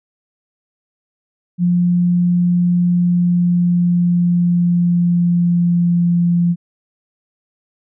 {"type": "tone with pitch glide", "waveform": "sine", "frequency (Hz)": [176.1, 172.97], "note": ["F3", "F3"], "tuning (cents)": [15, -16], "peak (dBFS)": -11, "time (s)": [1.58, 6.56], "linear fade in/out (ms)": 50, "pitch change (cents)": -31, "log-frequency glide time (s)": [2.88, 6.18], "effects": []}